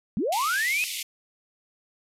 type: linear sweep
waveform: sine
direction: up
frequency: 166.9 to 2593 Hz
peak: -23 dBFS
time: 0.17-0.84 s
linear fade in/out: 0 ms
type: band-pass noise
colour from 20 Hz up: pink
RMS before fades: -33 dBFS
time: 0.32-1.03 s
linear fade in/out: 5 ms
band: 2100 to 14000 Hz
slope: 96 dB/octave
effects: none